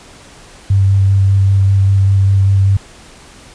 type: tone with vibrato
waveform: sine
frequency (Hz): 97.6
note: G2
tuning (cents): -7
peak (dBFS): -7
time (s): 0.7-2.77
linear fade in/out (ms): 5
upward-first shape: square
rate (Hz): 5.1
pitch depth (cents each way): 10
effects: pink hiss -39 dBFS RMS until 3.54 s + resampled to 22050 Hz